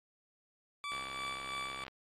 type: tone with tremolo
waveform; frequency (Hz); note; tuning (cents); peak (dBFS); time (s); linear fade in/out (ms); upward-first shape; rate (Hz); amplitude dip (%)
20% pulse; 1156; D6; -28; -32; 0.84-1.84; 0; sine; 3; 45
type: click train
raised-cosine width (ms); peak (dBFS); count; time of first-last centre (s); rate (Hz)
0.3; -29; 65; 0.92-1.881; 66.6
effects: low-pass 7000 Hz 12 dB/octave + AAC 48 kbps